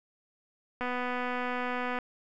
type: click train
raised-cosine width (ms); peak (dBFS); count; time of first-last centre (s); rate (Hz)
0.5; -19; 293; 0.81-1.987; 248
effects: none